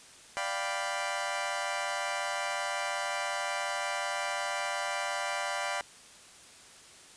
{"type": "chord", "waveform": "20% pulse", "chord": "G dominant seventh", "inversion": "second", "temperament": "equal", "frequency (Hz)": [587.3, 698.5, 784, 987.8], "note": ["D5", "F5", "G5", "B5"], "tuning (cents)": [0, 0, 0, 0], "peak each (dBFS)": -32, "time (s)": [0.37, 5.81], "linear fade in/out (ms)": 0, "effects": ["white hiss -53 dBFS RMS until 7.16 s", "resampled to 22050 Hz"]}